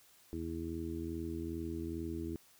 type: harmonic tone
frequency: 82.4 Hz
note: E2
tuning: in tune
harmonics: 1 / 2 / 3 / 4 / 5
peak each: -43 / -48 / -44 / -40 / -49 dBFS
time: 0.33-2.36 s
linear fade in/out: 0 ms
effects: white hiss -64 dBFS RMS until 2.59 s